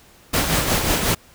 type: noise with tremolo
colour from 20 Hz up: pink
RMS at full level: -18 dBFS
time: 0.33-1.15 s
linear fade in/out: 10 ms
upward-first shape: sine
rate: 5.5 Hz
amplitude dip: 45%
effects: pink hiss -50 dBFS RMS until 1.34 s